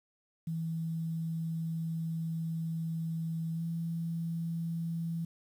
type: tone with pitch glide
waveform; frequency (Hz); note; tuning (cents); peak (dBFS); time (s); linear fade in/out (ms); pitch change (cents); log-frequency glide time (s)
sine; 163.3 to 166.25; E3 to E3; -16 to +15; -32; 0.47-5.25; 5; +31; 3.54-3.62
effects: 10-bit